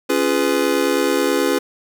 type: chord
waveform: square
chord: C# dominant seventh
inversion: none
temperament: just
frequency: 277.2 / 346.5 / 415.8 / 498.9 Hz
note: C#4 / E#4 / G#4 / B4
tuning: 0 / -14 / +2 / +17 cents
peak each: -22 dBFS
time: 0.09-1.59 s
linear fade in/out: 10 ms
effects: none